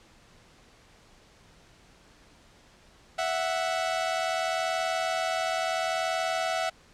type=tone pair together; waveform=sawtooth; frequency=659.3 / 740 Hz; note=E5 / F#5; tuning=0 / 0 cents; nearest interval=major second; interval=200 cents; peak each=-25 / -26 dBFS; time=3.18-6.7 s; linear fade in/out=10 ms; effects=pink hiss -57 dBFS RMS until 6.93 s + low-pass 7000 Hz 12 dB/octave